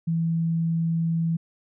sine tone, 165.1 Hz, E3, 3 cents sharp, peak -21 dBFS, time 0.07-1.37 s, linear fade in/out 10 ms, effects none

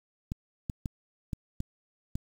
clicks, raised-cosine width 5 ms, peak -20 dBFS, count 6, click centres 0.319 / 0.698 / 0.858 / 1.332 / 1.604 / 2.155 s, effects 8-bit

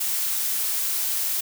blue noise, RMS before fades -25 dBFS, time 0-1.41 s, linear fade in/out 10 ms, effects none

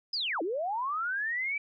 sine linear two-way sweep, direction down then up, 5160 to 303.2 to 2333 Hz, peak -29 dBFS, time 0.13-1.58 s, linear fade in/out 5 ms, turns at 0.42 s, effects none

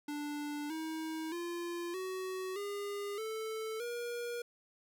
square tone with pitch steps, 293.7 / 318.4 / 345.3 / 374.3 / 405.9 / 440.1 / 477.1 Hz, D4 / D#4 / F4 / F#4 / G#4 / A4 / A#4, 0 / +40 / -20 / +20 / -40 / 0 / +40 cents, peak -38 dBFS, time 0.08-4.42 s, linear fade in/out 5 ms, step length 620 ms, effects none

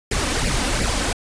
pink noise with flanger, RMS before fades -21 dBFS, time 0.11-1.13 s, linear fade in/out 5 ms, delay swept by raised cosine 0.4 to 4 ms, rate 2.8 Hz, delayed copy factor +0.7, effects resampled to 22050 Hz

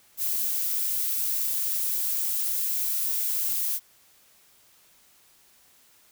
violet noise, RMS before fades -27 dBFS, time 0.17-3.8 s, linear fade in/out 50 ms, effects white hiss -59 dBFS RMS until 6.11 s

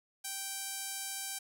sawtooth tone with band-pass filter, 782 Hz, G5, 4 cents flat, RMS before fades -40 dBFS, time 0.24-1.39 s, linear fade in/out 10 ms, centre 10000 Hz, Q 1.1, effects none

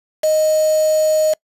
sine tone with quantisation, 622.3 Hz, D#5, in tune, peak -12 dBFS, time 0.23-1.34 s, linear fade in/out 10 ms, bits 4, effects noise-tail reverb RT60 0.1 s tail -26 dB re dry + resampled to 32000 Hz

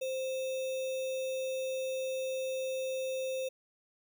sine tone with sample-and-hold, 523.3 Hz, C5, in tune, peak -32 dBFS, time 0.01-3.49 s, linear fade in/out 10 ms, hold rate 3150 Hz, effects none

